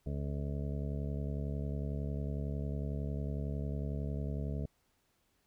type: harmonic tone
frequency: 71 Hz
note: C#2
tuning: 42 cents sharp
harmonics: 1 / 2 / 3 / 4 / 6 / 7 / 8 / 9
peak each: -37 / -38 / -43 / -48 / -48 / -52 / -54 / -51 dBFS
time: 0.06-4.66 s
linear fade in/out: 5 ms
effects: pink hiss -75 dBFS RMS until 5.46 s